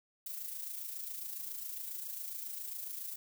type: noise with amplitude modulation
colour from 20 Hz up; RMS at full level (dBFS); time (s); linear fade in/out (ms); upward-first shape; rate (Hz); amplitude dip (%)
violet; -40; 0.26-3.16; 5; sine; 27.3; 50
effects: none